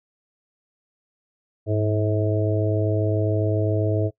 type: harmonic tone with a mistuned harmonic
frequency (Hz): 107.4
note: A2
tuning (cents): -41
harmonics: 1 / 3 / 4 / 5 / 6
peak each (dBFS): -21 / -27 / -27 / -31 / -28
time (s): 1.66-4.11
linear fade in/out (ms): 50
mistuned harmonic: 1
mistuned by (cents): -55
effects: noise-tail reverb RT60 0.1 s tail -22 dB re dry